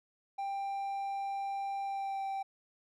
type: tone with pitch glide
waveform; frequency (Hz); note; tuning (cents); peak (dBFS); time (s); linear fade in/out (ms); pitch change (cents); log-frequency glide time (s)
triangle; 790 to 780.5; G5 to G5; +13 to -8; -32; 0.38-2.43; 10; -21; 1.84-2.23
effects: none